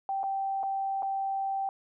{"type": "tone with dropouts", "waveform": "sine", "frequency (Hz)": 780, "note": "G5", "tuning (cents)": -9, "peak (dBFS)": -28, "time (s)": [0.09, 1.69], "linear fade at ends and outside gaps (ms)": 1, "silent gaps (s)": [[0.232, 0.238], [0.631, 0.635], [1.023, 1.029]], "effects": []}